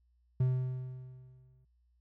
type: tone with exponential decay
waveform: triangle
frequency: 128 Hz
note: C3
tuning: 38 cents flat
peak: -22 dBFS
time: 0.4-1.65 s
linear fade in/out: 5 ms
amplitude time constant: 270 ms
effects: added 60 Hz sine -67 dBFS peak until 2 s